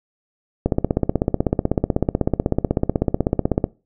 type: click train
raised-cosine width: 2 ms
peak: -3 dBFS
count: 49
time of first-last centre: 0.66-3.641 s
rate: 16.1 Hz
effects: noise-tail reverb RT60 0.3 s tail -21 dB re dry